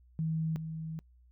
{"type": "tone pair in turn", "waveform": "sine", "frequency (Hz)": [160, 160], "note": ["D#3", "D#3"], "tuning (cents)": [49, 49], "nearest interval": "unison", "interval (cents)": 0, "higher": "neither", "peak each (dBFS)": [-29, -36], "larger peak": "first", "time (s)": [[0.19, 0.56], [0.56, 0.99]], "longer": "second", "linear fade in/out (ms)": 0, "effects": ["noise-tail reverb RT60 0.1 s tail -25 dB re dry", "added 61 Hz sine -58 dBFS peak until 1.31 s"]}